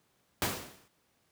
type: noise with exponential decay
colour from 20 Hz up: pink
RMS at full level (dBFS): -27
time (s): 0.42-0.88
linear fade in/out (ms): 1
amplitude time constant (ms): 100
effects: pink hiss -72 dBFS RMS until 1.31 s + high-pass 100 Hz 12 dB/octave